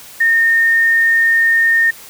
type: tone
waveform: sine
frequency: 1830 Hz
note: A#6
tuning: 32 cents flat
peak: -9 dBFS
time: 0.2-1.91 s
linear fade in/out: 10 ms
effects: white hiss -37 dBFS RMS until 2.09 s